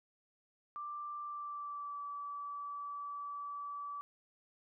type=tone with pitch glide; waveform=sine; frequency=1179 to 1152.7 Hz; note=D6 to D6; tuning=+6 to -33 cents; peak=-40 dBFS; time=0.76-4.01 s; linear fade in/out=0 ms; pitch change=-39 cents; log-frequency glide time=1.22-2.02 s; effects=none